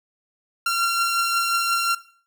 sawtooth beating tone pair, 1372 / 1377.6 Hz, F6 / F6, -31 / -24 cents, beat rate 5.6 Hz, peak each -17 / -25 dBFS, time 0.66-1.95 s, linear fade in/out 5 ms, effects noise-tail reverb RT60 0.5 s tail -17 dB re dry

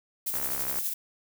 violet noise with tremolo, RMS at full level -29 dBFS, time 0.26-0.94 s, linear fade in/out 10 ms, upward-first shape sine, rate 12 Hz, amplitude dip 40%
click train, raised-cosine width 0.5 ms, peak -23 dBFS, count 31, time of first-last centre 0.34-0.787 s, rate 67.1 Hz
effects none

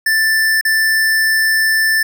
square tone with dropouts, 1767 Hz, A6, 7 cents sharp, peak -12 dBFS, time 0.06-2.03 s, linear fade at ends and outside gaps 5 ms, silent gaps 0.612-0.65 s, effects none

